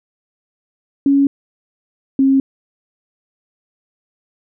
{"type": "tone pair in turn", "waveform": "sine", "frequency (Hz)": [278.5, 269.6], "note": ["C#4", "C#4"], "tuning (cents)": [8, -48], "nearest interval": "minor second", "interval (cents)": 56, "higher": "first", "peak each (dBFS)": -9, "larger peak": "neither", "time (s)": [[1.06, 1.27], [2.19, 2.4]], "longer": "neither", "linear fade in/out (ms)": 2, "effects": []}